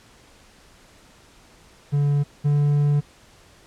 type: tone pair in turn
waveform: triangle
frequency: 143.9 / 145.49 Hz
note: D3 / D3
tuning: -35 / -16 cents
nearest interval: unison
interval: 19 cents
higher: second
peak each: -15 / -14 dBFS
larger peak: second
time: 1.92-2.24 / 2.44-3.01 s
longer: second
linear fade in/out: 20 ms
effects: pink hiss -52 dBFS RMS until 3.66 s + low-pass 9000 Hz 12 dB/octave